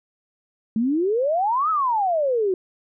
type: exponential two-way sweep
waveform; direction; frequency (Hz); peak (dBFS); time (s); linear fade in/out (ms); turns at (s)
sine; up then down; 213.1 to 1318.5 to 359.3; -18; 0.76-2.54; 2; 1.7
effects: none